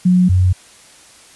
sine tone pair in turn, 181.3 / 91.73 Hz, F#3 / F#2, -35 / -14 cents, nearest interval octave, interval 1179 cents, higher first, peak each -8 / -9 dBFS, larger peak first, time 0.05-0.29 / 0.29-0.53 s, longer neither, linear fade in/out 10 ms, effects white hiss -44 dBFS RMS until 1.35 s + resampled to 24000 Hz

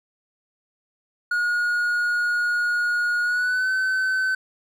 triangle tone with pitch glide, 1442 to 1525.1 Hz, F#6 to G6, -45 to -48 cents, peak -18 dBFS, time 1.31-4.35 s, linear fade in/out 5 ms, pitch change +97 cents, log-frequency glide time 3.23-3.7 s, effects none

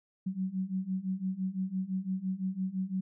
sine beating tone pair, 185 / 190.9 Hz, F#3 / G3, 0 / -46 cents, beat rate 5.9 Hz, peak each -35 / -33 dBFS, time 0.26-3.01 s, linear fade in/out 10 ms, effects none

